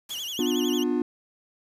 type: noise with exponential decay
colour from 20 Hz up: white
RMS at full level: -40 dBFS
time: 0.09-0.88 s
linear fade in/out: 5 ms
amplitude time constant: 170 ms
type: tone with vibrato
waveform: 35% pulse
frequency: 3100 Hz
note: G7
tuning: 20 cents flat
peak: -29 dBFS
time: 0.1-0.84 s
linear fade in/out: 10 ms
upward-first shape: sine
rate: 11 Hz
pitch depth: 170 cents each way
type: chord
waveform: triangle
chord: B diminished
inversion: none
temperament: just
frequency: 246.9 / 296.3 / 355.6 Hz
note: B3 / D4 / F4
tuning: 0 / +15 / +31 cents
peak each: -25 dBFS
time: 0.39-1.02 s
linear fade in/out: 2 ms
effects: resampled to 32000 Hz